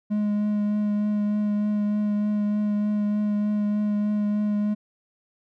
triangle tone with vibrato, 208.5 Hz, G#3, 7 cents sharp, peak -19 dBFS, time 0.1-4.75 s, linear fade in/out 20 ms, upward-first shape triangle, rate 3.3 Hz, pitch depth 15 cents each way, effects none

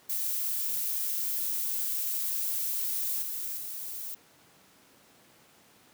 violet noise with level steps, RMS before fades -31 / -35 / -38 dBFS, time 0.09-4.15 s, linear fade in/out 10 ms, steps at 3.22 / 3.57 s, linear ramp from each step 5 ms, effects pink hiss -59 dBFS RMS until 5.93 s + high-pass 150 Hz 12 dB/octave

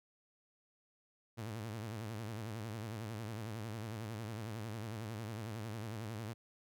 sawtooth tone with vibrato, 110 Hz, A2, in tune, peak -37 dBFS, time 1.37-6.34 s, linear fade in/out 20 ms, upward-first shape sine, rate 11 Hz, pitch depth 120 cents each way, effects none

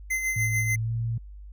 square tone with tremolo, 2065 Hz, C7, 23 cents flat, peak -24 dBFS, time 0.1-0.76 s, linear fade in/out 10 ms, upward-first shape sine, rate 6.8 Hz, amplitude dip 50%
sine tone with pitch glide, 112 to 115.28 Hz, A2 to A#2, +31 to -19 cents, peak -25 dBFS, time 0.36-1.18 s, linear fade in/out 5 ms, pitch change +50 cents, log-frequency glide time 0.83-0.92 s
effects added 50 Hz sine -40 dBFS peak until 1.52 s

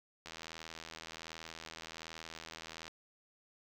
click train, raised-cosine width 0.2 ms, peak -28 dBFS, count 214, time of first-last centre 0.26-2.88 s, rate 81.3 Hz, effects 9-bit

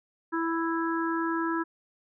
harmonic tone, 330.1 Hz, E4, 2 cents sharp, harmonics 1 / 3 / 4 / 5, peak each -28 / -33 / -34 / -35 dBFS, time 0.32-1.64 s, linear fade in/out 20 ms, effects none

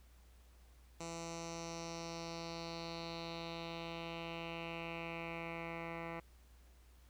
10% pulse tone with low-pass filter sweep, 167 Hz, E3, 23 cents sharp, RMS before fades -45 dBFS, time 1-6.2 s, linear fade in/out 5 ms, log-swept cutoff 7100 to 1900 Hz, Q 3.5, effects added 60 Hz sine -60 dBFS peak until 7.09 s + pink hiss -70 dBFS RMS until 7.09 s

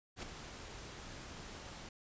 pink noise with ADSR envelope, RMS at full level -42 dBFS, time 0.16-1.89 s, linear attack 66 ms, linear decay 9 ms, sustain -7 dB, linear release 4 ms, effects resampled to 16000 Hz

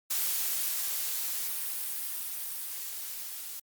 blue noise with level ramp, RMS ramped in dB -29 to -40 dBFS, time 0.1-3.6 s, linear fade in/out 10 ms, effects Opus 48 kbps

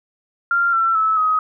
sine tone with pitch steps, 1389 / 1345.6 / 1303.5 / 1262.7 Hz, F6 / E6 / E6 / D#6, -10 / +35 / -20 / +25 cents, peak -14 dBFS, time 0.51-1.39 s, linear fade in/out 2 ms, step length 220 ms, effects none

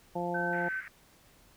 harmonic tone, 174.61 Hz, F3, in tune, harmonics 1 / 2 / 3 / 4 / 5, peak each -37 / -37 / -37 / -37 / -37 dBFS, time 0.15-0.69 s, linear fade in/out 10 ms
sine tone, 1534 Hz, G6, 38 cents flat, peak -32 dBFS, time 0.34-0.81 s, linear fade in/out 10 ms
white band-pass noise, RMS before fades -46 dBFS, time 0.53-0.88 s, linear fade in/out 0 ms, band 1400 to 2100 Hz, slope 48 dB/octave
effects pink hiss -61 dBFS RMS until 1.56 s

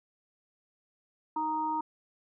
harmonic tone, 311.1 Hz, D#4, in tune, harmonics 1 / 3 / 4, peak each -37 / -29 / -41 dBFS, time 1.36-1.81 s, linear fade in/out 5 ms, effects none

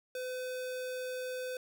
square tone, 507 Hz, B4, 45 cents sharp, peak -37 dBFS, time 0.15-1.57 s, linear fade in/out 2 ms, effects none

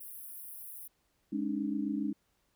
white high-pass noise, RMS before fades -46 dBFS, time 0-0.88 s, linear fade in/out 10 ms, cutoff 9600 Hz, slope 96 dB/octave
sine chord, Ab suspended fourth, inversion none, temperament equal with one note detuned, 207.7 / 277.2 / 304.4 Hz, Ab3 / Db4 / Eb4, 0 / 0 / -38 cents, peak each -35 dBFS, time 1.32-2.13 s, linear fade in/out 10 ms
effects pink hiss -75 dBFS RMS until 2.55 s

